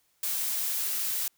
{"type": "noise", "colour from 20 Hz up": "blue", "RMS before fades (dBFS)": -30, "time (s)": [0.23, 1.28], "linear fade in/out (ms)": 2, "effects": ["white hiss -70 dBFS RMS until 1.37 s"]}